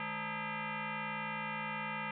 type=tone with frequency modulation; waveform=sine; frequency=574 Hz; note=D5; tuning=40 cents flat; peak=-36 dBFS; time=0-2.11 s; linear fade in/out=2 ms; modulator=363 Hz; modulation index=5.8; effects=none